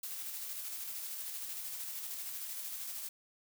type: noise with tremolo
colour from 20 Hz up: blue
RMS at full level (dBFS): -41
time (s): 0.03-3.09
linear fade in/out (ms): 5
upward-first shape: square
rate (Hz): 13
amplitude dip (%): 25
effects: none